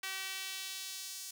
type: tone with high-pass filter sweep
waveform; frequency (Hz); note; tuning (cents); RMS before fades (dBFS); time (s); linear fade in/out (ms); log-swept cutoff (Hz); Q
sawtooth; 382.5; G4; -42; -42; 0.03-1.31; 5; 1900 to 5900; 1.1
effects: none